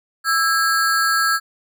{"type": "ring-modulated tone", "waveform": "square", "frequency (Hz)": 1480, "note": "F#6", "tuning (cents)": 0, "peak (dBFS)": -13, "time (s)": [0.24, 1.4], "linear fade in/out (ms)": 50, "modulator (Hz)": 153, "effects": []}